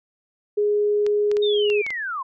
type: tone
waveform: sine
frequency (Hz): 415.3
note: G#4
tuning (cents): 0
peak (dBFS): -17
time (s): 0.57-1.82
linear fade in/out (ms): 10
type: clicks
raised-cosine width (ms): 0.2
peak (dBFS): -17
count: 6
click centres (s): 1.065 / 1.315 / 1.369 / 1.701 / 1.865 / 1.905
type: linear sweep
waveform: sine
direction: down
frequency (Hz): 3729 to 995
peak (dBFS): -25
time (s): 1.42-2.23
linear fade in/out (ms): 10
effects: none